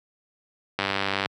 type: click train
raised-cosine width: 0.3 ms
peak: -8 dBFS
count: 47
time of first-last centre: 0.79-1.259 s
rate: 98.1 Hz
effects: high-pass 100 Hz 12 dB/octave